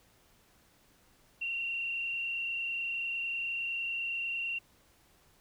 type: tone with frequency modulation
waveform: sine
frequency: 2744 Hz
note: F7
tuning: 31 cents flat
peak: -32 dBFS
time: 1.41-4.59 s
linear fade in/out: 10 ms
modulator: 29.1 Hz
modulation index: 1.5
effects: pink hiss -65 dBFS RMS until 5.4 s